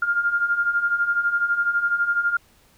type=beating tone pair; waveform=sine; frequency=1396.9 / 1408.9 Hz; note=F6 / F6; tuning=0 / +15 cents; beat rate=12 Hz; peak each=-25 / -20 dBFS; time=0.02-2.37 s; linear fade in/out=5 ms; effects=pink hiss -57 dBFS RMS until 2.77 s